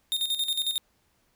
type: tone with tremolo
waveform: 45% pulse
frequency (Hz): 3678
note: A#7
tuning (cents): -24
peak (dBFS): -24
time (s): 0.12-0.78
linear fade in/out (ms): 0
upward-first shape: square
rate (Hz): 11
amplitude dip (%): 65
effects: pink hiss -69 dBFS RMS until 1.35 s